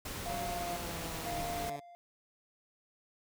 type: noise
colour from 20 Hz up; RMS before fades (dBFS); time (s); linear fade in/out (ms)
pink; -41; 0.05-1.7; 5
type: tone with tremolo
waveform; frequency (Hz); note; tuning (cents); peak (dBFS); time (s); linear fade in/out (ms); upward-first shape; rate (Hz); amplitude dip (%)
triangle; 696; F5; -6; -35; 0.26-1.95; 0; square; 1; 80
type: linear sweep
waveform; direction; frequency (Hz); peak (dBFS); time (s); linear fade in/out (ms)
10% pulse; down; 187.8 to 143.6; -35; 0.29-1.8; 5
effects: none